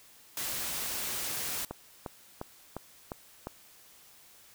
white noise, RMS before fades -35 dBFS, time 0.37-1.65 s, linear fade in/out 2 ms
click train, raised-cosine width 1 ms, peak -22 dBFS, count 6, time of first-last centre 1.71-3.471 s, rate 2.84 Hz
effects white hiss -57 dBFS RMS until 4.54 s

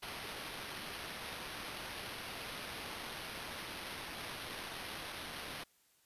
white noise with sample-and-hold, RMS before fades -45 dBFS, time 0.02-5.64 s, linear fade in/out 10 ms, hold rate 7350 Hz, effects white hiss -71 dBFS RMS until 6.05 s + resampled to 32000 Hz

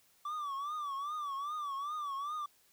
triangle tone with vibrato, 1158 Hz, D6, 25 cents flat, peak -34 dBFS, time 0.25-2.46 s, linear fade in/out 5 ms, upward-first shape triangle, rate 2.5 Hz, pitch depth 130 cents each way, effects white hiss -68 dBFS RMS until 2.72 s

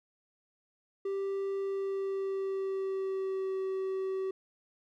triangle tone with pitch glide, 392 to 381.5 Hz, G4 to G4, 0 to -47 cents, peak -29 dBFS, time 1.05-4.31 s, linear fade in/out 5 ms, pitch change -47 cents, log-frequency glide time 1.59-3.58 s, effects none

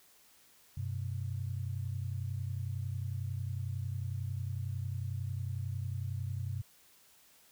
sine tone pair together, 95.66 / 126.7 Hz, G2 / B2, -42 / +45 cents, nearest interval perfect fourth, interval 487 cents, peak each -36 / -38 dBFS, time 0.77-6.62 s, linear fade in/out 5 ms, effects white hiss -63 dBFS RMS until 7.51 s

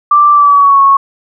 sine tone with pitch glide, 1174.7 to 1102.4 Hz, D6 to C#6, 0 to -10 cents, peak -3 dBFS, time 0.11-0.97 s, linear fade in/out 5 ms, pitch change -110 cents, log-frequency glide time 0.32-0.81 s, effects none

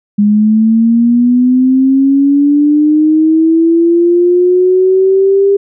sine linear sweep, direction up, 204.5 to 400 Hz, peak -5 dBFS, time 0.18-5.57 s, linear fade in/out 10 ms, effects none

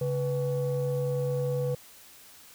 sine tone pair together, 138.6 / 493.9 Hz, C#3 / B4, 0 / 0 cents, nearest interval octave + minor seventh, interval 2200 cents, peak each -27 dBFS, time 0.01-1.75 s, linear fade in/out 5 ms, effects tanh soft clip ceiling -22 dBFS + white hiss -52 dBFS RMS until 2.54 s

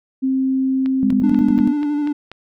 sine tone with pitch glide, 264.1 to 246.4 Hz, C4 to B3, +16 to -4 cents, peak -15 dBFS, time 0.22-1.73 s, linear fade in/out 20 ms, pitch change -120 cents, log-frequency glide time 1.01-1.4 s
click train, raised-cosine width 0.3 ms, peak -19 dBFS, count 7, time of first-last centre 0.86-2.316 s, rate 4.12 Hz
sine tone bursts, 205.7 Hz, G#3, 16 cents flat, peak -16 dBFS, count 7, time 1.03-1.675 s, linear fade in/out 0 ms, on 75 ms, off 20 ms
triangle tone with vibrato, 293.7 Hz, D4, in tune, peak -15 dBFS, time 1.23-2.13 s, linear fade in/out 10 ms, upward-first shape square, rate 12 Hz, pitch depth 22 cents each way
effects none

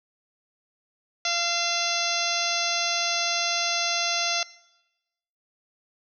harmonic tone with a mistuned harmonic, 689 Hz, F5, 24 cents flat, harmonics 1 / 2 / 3 / 4 / 5 / 6 / 7 / 8 / 9, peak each -32 / -32 / -32 / -32 / -32 / -32 / -32 / -32 / -32 dBFS, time 1.25-4.43 s, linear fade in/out 2 ms, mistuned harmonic 4, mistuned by -35 cents, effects noise-tail reverb RT60 1.0 s tail -21 dB re dry

